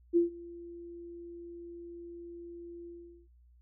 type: tone with ADSR envelope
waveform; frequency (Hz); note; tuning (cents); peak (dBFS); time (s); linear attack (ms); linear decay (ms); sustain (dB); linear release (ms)
sine; 343; F4; -31; -20; 0.13-3.28; 35; 130; -23; 410
effects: added 60 Hz sine -58 dBFS peak until 3.61 s